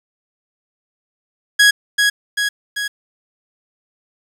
sawtooth tone with echo, 1661.2 Hz, G#6, in tune, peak -4 dBFS, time 1.59-1.71 s, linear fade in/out 10 ms, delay 390 ms, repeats 3, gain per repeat -4 dB, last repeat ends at 2.88 s, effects low-pass 10000 Hz 12 dB/octave + 7-bit

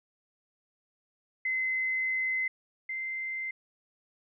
sine tone pair in turn, 2051 / 2080 Hz, C7 / C7, -35 / -11 cents, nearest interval unison, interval 24 cents, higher second, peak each -27 / -32 dBFS, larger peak first, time 1.45-2.48 / 2.89-3.51 s, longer first, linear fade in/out 5 ms, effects none

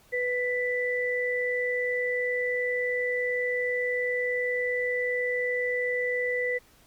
sine tone pair together, 495.2 / 1981 Hz, B4 / B6, +5 / +5 cents, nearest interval 2 octaves, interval 2400 cents, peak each -28 dBFS, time 0.12-6.59 s, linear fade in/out 20 ms, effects pink hiss -59 dBFS RMS until 6.86 s + Opus 48 kbps

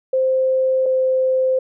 sine tone pair in turn, 522 / 519.5 Hz, C5 / C5, -4 / -12 cents, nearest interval unison, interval 8 cents, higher first, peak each -14 dBFS, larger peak neither, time 0.13-0.86 / 0.86-1.59 s, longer neither, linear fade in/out 5 ms, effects none

